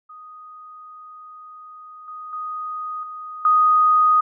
sine tone with level steps, 1244.5 Hz, D#6, in tune, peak -38 / -32 / -26 / -31 / -12 dBFS, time 0.09-4.21 s, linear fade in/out 10 ms, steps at 2.08 / 2.33 / 3.03 / 3.45 s, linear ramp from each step 2 ms, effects none

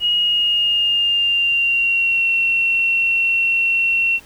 sine tone with pitch glide, 2884 to 2722 Hz, F#7 to F7, -45 to -45 cents, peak -14 dBFS, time 0-4.2 s, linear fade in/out 50 ms, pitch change -100 cents, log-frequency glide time 0.15-2.29 s, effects pink hiss -46 dBFS RMS until 4.25 s

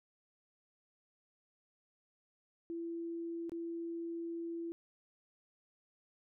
sine tone with dropouts, 335.7 Hz, E4, 32 cents sharp, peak -38 dBFS, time 2.7-4.72 s, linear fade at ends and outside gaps 0 ms, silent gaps 3.495-3.519 s, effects none

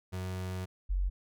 35% pulse / sine tone pair in turn, 92.5 / 46.13 Hz, F#2 / F#1, 0 / -4 cents, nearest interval octave, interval 1204 cents, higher first, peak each -33 / -27 dBFS, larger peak second, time 0.12-0.66 / 0.89-1.1 s, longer first, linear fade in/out 20 ms, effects none

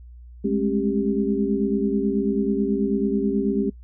sine tone cluster, 203.6 / 212.8 / 270.6 / 395.5 Hz, G#3 / G#3 / C#4 / G4, -34 / +42 / -42 / +15 cents, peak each -25 dBFS, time 0.44-3.7 s, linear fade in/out 10 ms, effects noise-tail reverb RT60 0.1 s tail -22 dB re dry + added 60 Hz sine -40 dBFS peak until 3.83 s

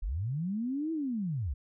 sine linear two-way sweep, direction up then down, 34.82 to 330.1 to 56.2 Hz, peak -30 dBFS, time 0.02-1.54 s, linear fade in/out 10 ms, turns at 0.92 s, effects none

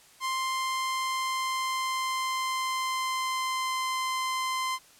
sawtooth tone with pitch glide, 1048 to 1037.8 Hz, C6 to C6, +2 to -14 cents, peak -24 dBFS, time 0.2-4.79 s, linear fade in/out 50 ms, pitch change -16 cents, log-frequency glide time 0.39-3.79 s, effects white hiss -56 dBFS RMS until 4.99 s + low-pass 11000 Hz 12 dB/octave

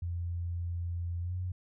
sine tone with pitch glide, 86.3 to 90.91 Hz, F2 to F#2, -20 to -30 cents, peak -32 dBFS, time 0.02-1.52 s, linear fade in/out 5 ms, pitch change +90 cents, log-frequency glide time 1.21-1.35 s, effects none

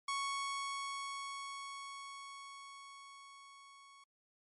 sawtooth tone with level ramp, 1108.7 Hz, C#6, in tune, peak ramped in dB -31 to -54 dBFS, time 0.08-4.04 s, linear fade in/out 5 ms, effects MP3 48 kbps

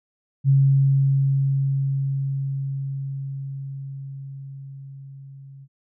sine tone with level ramp, 136.9 Hz, C#3, 21 cents flat, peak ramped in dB -12 to -40 dBFS, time 0.44-5.68 s, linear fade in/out 50 ms, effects none

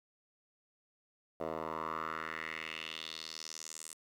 10% pulse tone with band-pass filter sweep, 79.9 Hz, D#2, 47 cents sharp, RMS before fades -42 dBFS, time 1.4-3.94 s, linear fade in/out 5 ms, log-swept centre 660 to 8800 Hz, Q 3, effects 11-bit

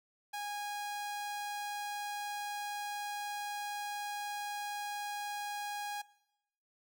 sawtooth tone, 823 Hz, G#5, 16 cents flat, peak -34 dBFS, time 0.33-6.02 s, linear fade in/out 10 ms, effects noise-tail reverb RT60 0.9 s tail -21 dB re dry

